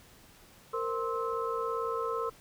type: tone cluster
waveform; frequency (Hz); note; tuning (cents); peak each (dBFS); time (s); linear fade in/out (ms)
sine; 459.2 / 517 / 1051 / 1301; A#4 / C5 / C6 / E6; -26 / -21 / +7 / -23; -33 / -40 / -36 / -36; 0.73-2.3; 10
effects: pink hiss -57 dBFS RMS until 2.4 s